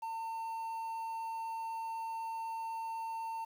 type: tone with quantisation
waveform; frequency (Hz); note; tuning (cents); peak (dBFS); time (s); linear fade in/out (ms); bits
triangle; 904; A5; +47; -35; 0.02-3.45; 10; 10
effects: none

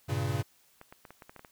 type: chord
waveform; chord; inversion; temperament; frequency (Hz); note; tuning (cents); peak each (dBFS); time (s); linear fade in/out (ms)
square; G diminished; none; equal; 98 / 116.54 / 138.59; G2 / Bb2 / Db3; 0 / 0 / 0; -34; 0.08-0.43; 20
type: clicks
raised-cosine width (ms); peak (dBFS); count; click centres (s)
0.5; -32; 9; 0.814 / 0.925 / 1.052 / 1.106 / 1.222 / 1.295 / 1.363 / 1.394 / 1.448
effects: white hiss -65 dBFS RMS until 1.51 s

